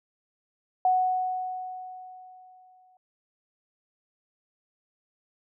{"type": "tone with exponential decay", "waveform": "sine", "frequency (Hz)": 740, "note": "F#5", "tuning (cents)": 0, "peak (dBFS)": -18, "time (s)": [0.85, 2.97], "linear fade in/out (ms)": 2, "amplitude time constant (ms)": 460, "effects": []}